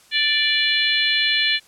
harmonic tone with a mistuned harmonic, 587.3 Hz, D5, in tune, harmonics 3 / 4 / 5 / 6 / 7, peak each -23 / -23 / -23 / -23 / -23 dBFS, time 0.11-1.6 s, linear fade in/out 50 ms, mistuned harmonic 6, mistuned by -36 cents, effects white hiss -52 dBFS RMS until 1.67 s + low-pass 10000 Hz 12 dB/octave

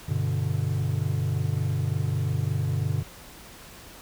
triangle chord, G major, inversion none, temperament equal, 98 / 123.47 / 146.83 Hz, G2 / B2 / D3, 0 / 0 / 0 cents, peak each -26 dBFS, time 0.08-3.03 s, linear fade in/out 10 ms, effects pink hiss -46 dBFS RMS until 4.01 s

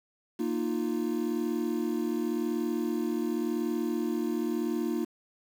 triangle chord, Bb suspended fourth, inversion none, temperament equal with one note detuned, 233.1 / 308.3 / 349.2 Hz, Bb3 / Eb4 / F4, 0 / -16 / 0 cents, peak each -30 dBFS, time 0.39-5.05 s, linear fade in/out 10 ms, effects 8-bit

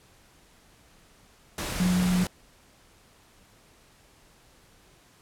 sine tone in noise, 180.9 Hz, F#3, 39 cents flat, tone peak -21 dBFS, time 1.8-2.24 s, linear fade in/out 2 ms, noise pink, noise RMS -32 dBFS, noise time 1.58-2.27 s, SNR +8 dB, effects pink hiss -58 dBFS RMS until 5.21 s + low-pass 12000 Hz 12 dB/octave

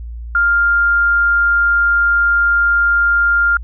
sine tone, 1400 Hz, F6, 4 cents sharp, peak -10 dBFS, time 0.35-3.57 s, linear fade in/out 2 ms, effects added 58 Hz sine -25 dBFS peak until 3.63 s

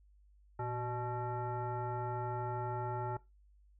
sine tone with frequency modulation, 374.4 Hz, F#4, 20 cents sharp, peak -35 dBFS, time 0.59-3.17 s, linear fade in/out 5 ms, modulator 491 Hz, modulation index 1.6, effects noise-tail reverb RT60 0.2 s tail -19 dB re dry + added 50 Hz sine -61 dBFS peak until 3.79 s

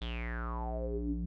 square tone with low-pass filter sweep, 58.7 Hz, A#1, 13 cents sharp, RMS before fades -36 dBFS, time 0.01-1.26 s, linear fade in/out 10 ms, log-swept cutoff 3600 to 200 Hz, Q 9.4, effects none

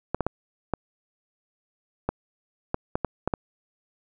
clicks, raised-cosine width 1 ms, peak -10 dBFS, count 10, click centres 0.146 / 0.207 / 0.266 / 0.737 / 2.09 / 2.744 / 2.955 / 3.047 / 3.276 / 3.338 s, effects none

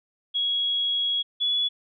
sine tone pair in turn, 3324 / 3406 Hz, G#7 / G#7, +1 / +43 cents, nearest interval unison, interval 42 cents, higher second, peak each -22 / -21 dBFS, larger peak second, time 0.34-1.23 / 1.4-1.69 s, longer first, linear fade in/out 20 ms, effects none

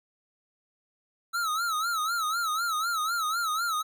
square tone with vibrato, 1318.5 Hz, E6, in tune, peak -27 dBFS, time 1.33-3.83 s, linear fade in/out 20 ms, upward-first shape sine, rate 4 Hz, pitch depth 120 cents each way, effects none

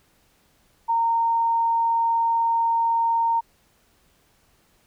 sine tone, 921 Hz, A#5, 21 cents flat, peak -18 dBFS, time 0.88-3.41 s, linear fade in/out 20 ms, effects pink hiss -62 dBFS RMS until 4.86 s

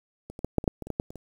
clicks, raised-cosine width 2 ms, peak -26 / -26 / -14 / -8 / -20 / -8 / -22 / -27 / -16 / -12 / -28 / -27 dBFS, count 12, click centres 0.3 / 0.391 / 0.446 / 0.583 / 0.641 / 0.678 / 0.823 / 0.87 / 0.903 / 0.999 / 1.105 / 1.157 s, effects 8-bit

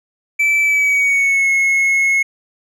triangle tone with pitch glide, 2319 to 2176 Hz, D7 to C#7, -22 to -33 cents, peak -10 dBFS, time 0.39-2.23 s, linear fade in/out 10 ms, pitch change -111 cents, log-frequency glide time 0.61-1.5 s, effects none

